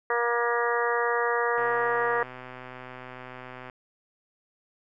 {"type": "harmonic tone", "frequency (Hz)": 237.4, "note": "A#3", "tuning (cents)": 32, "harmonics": [2, 3, 4, 5, 6, 7, 8], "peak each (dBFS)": [-27, -33, -31, -30, -35, -32, -32], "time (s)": [0.1, 2.23], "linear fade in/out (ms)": 2}
{"type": "click train", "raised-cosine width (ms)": 0.5, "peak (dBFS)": -26, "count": 270, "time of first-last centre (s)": [1.58, 3.698], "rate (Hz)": 127}
{"effects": []}